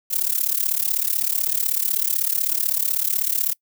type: noise with amplitude modulation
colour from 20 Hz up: violet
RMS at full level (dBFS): -18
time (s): 0.1-3.54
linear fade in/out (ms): 20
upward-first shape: sine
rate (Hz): 36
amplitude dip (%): 90
effects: noise-tail reverb RT60 0.1 s tail -25 dB re dry